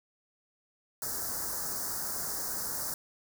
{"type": "band-stop noise", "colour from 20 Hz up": "white", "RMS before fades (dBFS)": -35, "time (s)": [1.02, 2.94], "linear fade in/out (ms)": 2, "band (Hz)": [1700, 4800], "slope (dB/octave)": 48, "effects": []}